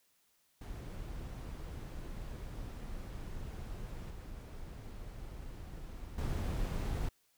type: noise with level steps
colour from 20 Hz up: brown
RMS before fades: -43 / -46 / -35 dBFS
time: 0.61-7.09 s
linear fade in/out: 5 ms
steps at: 4.1 / 6.18 s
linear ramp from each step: 2 ms
effects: white hiss -73 dBFS RMS until 7.37 s